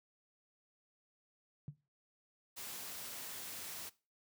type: tone with exponential decay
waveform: sine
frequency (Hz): 144.2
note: D3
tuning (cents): -31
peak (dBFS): -37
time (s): 1.68-1.78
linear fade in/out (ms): 0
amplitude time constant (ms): 20
type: noise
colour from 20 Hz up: white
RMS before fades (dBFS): -46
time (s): 2.56-3.9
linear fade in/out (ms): 20
effects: noise-tail reverb RT60 0.3 s tail -19 dB re dry + high-pass 80 Hz 12 dB/octave